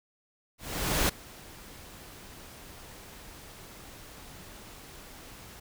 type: noise with ADSR envelope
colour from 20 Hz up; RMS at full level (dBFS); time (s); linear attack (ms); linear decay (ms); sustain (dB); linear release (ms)
pink; -25; 0.58-5.6; 510; 7; -23; 8
effects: none